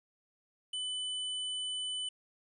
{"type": "tone", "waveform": "square", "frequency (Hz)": 3000, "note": "F#7", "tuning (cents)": 23, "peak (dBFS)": -35, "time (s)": [0.73, 2.09], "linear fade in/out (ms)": 5, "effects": ["resampled to 24000 Hz", "11-bit"]}